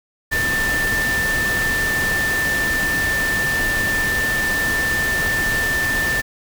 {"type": "tone in noise", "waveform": "sine", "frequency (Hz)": 1779, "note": "A6", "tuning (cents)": 19, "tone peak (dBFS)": -18, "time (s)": [0.31, 6.22], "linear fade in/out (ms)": 20, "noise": "pink", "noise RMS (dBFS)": -25, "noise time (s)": [0.31, 6.22], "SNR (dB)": 4, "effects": []}